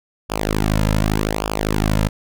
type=tone with flanger; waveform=sawtooth; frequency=52.6 Hz; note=G#1; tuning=23 cents sharp; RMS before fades=-19 dBFS; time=0.29-2.09 s; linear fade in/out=20 ms; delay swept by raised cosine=0.49 to 2.69 ms; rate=0.85 Hz; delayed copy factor=-0.85; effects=none